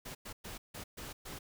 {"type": "noise bursts at uneven times", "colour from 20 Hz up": "pink", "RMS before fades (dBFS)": -45, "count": 6, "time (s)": [[0.05, 0.15], [0.25, 0.33], [0.44, 0.58], [0.74, 0.84], [0.97, 1.13], [1.25, 1.39]], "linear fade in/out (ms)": 10, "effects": []}